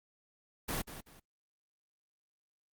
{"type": "noise with echo", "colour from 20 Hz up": "pink", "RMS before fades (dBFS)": -35, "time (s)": [0.68, 0.82], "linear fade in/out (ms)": 10, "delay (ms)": 190, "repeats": 2, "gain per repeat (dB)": -11, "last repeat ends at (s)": 1.2, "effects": ["Opus 32 kbps"]}